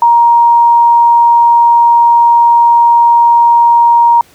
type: tone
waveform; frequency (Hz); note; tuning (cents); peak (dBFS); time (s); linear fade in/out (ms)
sine; 940; A#5; +14; -3; 0.02-4.21; 2
effects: pink hiss -44 dBFS RMS until 4.34 s + high-pass 80 Hz 12 dB/octave